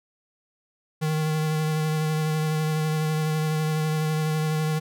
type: tone with vibrato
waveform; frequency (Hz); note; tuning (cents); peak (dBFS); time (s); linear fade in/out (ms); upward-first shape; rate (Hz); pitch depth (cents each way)
square; 155.56; D#3; 0; -23; 1.01-4.8; 20; triangle; 12; 22
effects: none